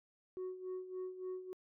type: tone with tremolo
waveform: sine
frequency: 370 Hz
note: F#4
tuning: in tune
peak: -36 dBFS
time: 0.37-1.53 s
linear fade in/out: 0 ms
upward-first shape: sine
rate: 3.5 Hz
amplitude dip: 75%
effects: tanh soft clip ceiling -38 dBFS